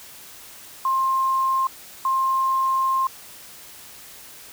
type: tone bursts at uneven times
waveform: sine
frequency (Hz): 1059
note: C6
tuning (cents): +21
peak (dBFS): -18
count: 2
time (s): 0.85-1.67 / 2.05-3.07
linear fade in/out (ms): 2
effects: white hiss -43 dBFS RMS until 4.52 s